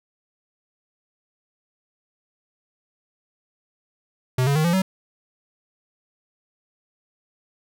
square tone with pitch steps, 127.8 / 140.99 / 155.53 / 171.58 / 189.28 Hz, C3 / C#3 / D#3 / F3 / F#3, -40 / +30 / 0 / -30 / +40 cents, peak -18 dBFS, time 4.38-4.82 s, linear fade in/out 5 ms, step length 88 ms, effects none

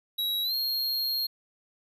square tone with pitch glide, 3869 to 4244 Hz, B7 to C8, -36 to +24 cents, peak -27 dBFS, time 0.18-1.27 s, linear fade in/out 10 ms, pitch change +160 cents, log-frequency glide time 0.43-0.54 s, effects none

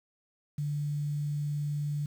sine tone with quantisation, 146.83 Hz, D3, in tune, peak -29 dBFS, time 0.58-2.06 s, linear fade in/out 5 ms, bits 9, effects none

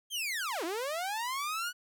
sawtooth linear two-way sweep, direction down then up, 3257 to 311.1 to 1485 Hz, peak -29 dBFS, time 0.1-1.73 s, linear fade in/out 50 ms, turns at 0.64 s, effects none

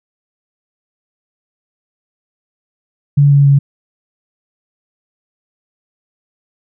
sine tone with pitch steps, 142.9 / 141.42 / 139.96 Hz, D3 / C#3 / C#3, -47 / +35 / +17 cents, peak -5 dBFS, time 3.17-3.59 s, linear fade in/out 10 ms, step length 140 ms, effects none

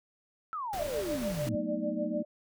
sine exponential sweep, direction down, 1349 to 103.3 Hz, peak -33 dBFS, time 0.53-1.55 s, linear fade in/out 0 ms
pink noise, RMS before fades -41 dBFS, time 0.73-1.49 s, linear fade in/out 2 ms
sine tone with tremolo, 594 Hz, D5, 20 cents sharp, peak -30 dBFS, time 0.79-2.25 s, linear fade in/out 5 ms, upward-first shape sine, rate 6.7 Hz, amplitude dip 85%
sine chord, B dominant seventh, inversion second, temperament equal with one note detuned, 185 / 220 / 241.3 / 311.1 Hz, F#3 / A3 / B3 / D#4, 0 / 0 / -40 / 0 cents, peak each -40 / -36 / -37 / -36 dBFS, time 1.46-2.23 s, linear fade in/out 10 ms
effects none

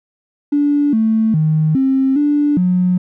triangle tone with pitch steps, 289.7 / 221.1 / 155.8 / 266.6 / 292.6 / 181.1 Hz, D4 / A3 / D#3 / C4 / D4 / F#3, -24 / +9 / +3 / +33 / -6 / -37 cents, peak -7 dBFS, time 0.52-2.98 s, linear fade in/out 10 ms, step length 410 ms, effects tanh soft clip ceiling -9 dBFS

